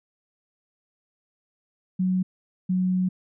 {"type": "tone pair in turn", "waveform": "sine", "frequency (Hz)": [185, 184.14], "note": ["F#3", "F#3"], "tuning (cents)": [0, -8], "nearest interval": "unison", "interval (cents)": 8, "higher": "first", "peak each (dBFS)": -20, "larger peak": "neither", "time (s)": [[1.99, 2.23], [2.69, 3.09]], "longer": "second", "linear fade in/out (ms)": 10, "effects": []}